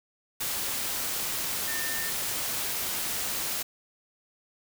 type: tone in noise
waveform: sine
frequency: 1800 Hz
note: A6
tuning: 39 cents sharp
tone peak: -35 dBFS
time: 1.67-2.1 s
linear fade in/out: 10 ms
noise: white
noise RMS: -31 dBFS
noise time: 0.4-3.63 s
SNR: -7 dB
effects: none